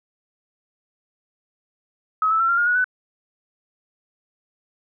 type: tone with pitch steps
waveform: sine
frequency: 1278 / 1312.4 / 1347.8 / 1384 / 1421.3 / 1459.6 / 1498.9 Hz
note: D#6 / E6 / E6 / F6 / F6 / F#6 / F#6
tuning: +46 / -8 / +38 / -16 / +30 / -24 / +22 cents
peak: -16 dBFS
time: 2.22-2.843 s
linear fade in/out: 2 ms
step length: 89 ms
effects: none